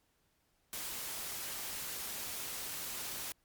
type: noise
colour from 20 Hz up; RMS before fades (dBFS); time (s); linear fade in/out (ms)
white; -41; 0.73-3.32; 0
effects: pink hiss -75 dBFS RMS until 3.44 s + MP3 96 kbps